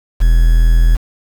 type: tone with quantisation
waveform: triangle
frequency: 41.2 Hz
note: E1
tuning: in tune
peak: -4 dBFS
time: 0.2-0.97 s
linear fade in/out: 20 ms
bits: 5
effects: none